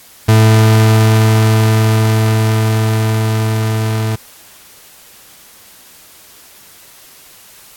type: tone with level ramp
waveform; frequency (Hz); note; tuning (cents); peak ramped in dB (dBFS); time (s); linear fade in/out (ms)
40% pulse; 110; A2; 0; -4 to -13; 0.28-4.16; 10
effects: white hiss -41 dBFS RMS until 7.76 s + AAC 64 kbps